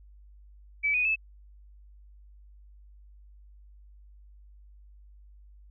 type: tone with pitch steps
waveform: sine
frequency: 2299 / 2482 / 2613 Hz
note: D7 / D#7 / E7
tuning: -37 / -5 / -16 cents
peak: -23 dBFS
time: 0.83-1.16 s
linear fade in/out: 20 ms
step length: 110 ms
effects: added 50 Hz sine -50 dBFS peak until 5.7 s